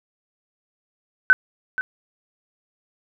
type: tone with echo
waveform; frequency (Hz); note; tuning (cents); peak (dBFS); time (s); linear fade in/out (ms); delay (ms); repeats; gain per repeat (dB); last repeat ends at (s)
sine; 1519; F#6; +45; -8; 1.3-1.33; 0; 480; 1; -13; 1.81
effects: none